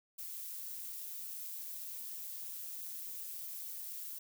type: noise with amplitude modulation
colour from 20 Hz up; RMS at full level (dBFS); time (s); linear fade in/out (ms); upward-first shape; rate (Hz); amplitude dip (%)
violet; -42; 0.18-4.19; 10; sine; 171; 50
effects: none